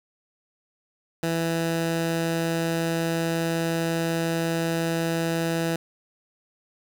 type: tone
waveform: 15% pulse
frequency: 165.5 Hz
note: E3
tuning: 7 cents sharp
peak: -17 dBFS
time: 1.23-5.76 s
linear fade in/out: 2 ms
effects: 8-bit